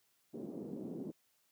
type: band-pass noise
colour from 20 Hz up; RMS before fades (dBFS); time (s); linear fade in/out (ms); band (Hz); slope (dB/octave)
white; -44; 0.33-1.12; 20; 170 to 390; 24
effects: white hiss -75 dBFS RMS until 1.51 s + high-pass 60 Hz 12 dB/octave